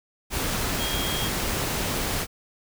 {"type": "tone in noise", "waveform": "sine", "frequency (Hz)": 3255, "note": "G#7", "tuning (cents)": -36, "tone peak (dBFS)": -31, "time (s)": [0.77, 1.31], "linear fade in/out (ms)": 50, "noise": "pink", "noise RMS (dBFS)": -27, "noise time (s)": [0.3, 2.27], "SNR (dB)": -7, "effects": []}